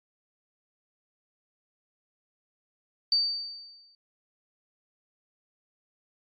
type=tone with exponential decay; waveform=sine; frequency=4609 Hz; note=D8; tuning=33 cents flat; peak=-19 dBFS; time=3.12-3.95 s; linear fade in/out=2 ms; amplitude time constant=180 ms; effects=AAC 64 kbps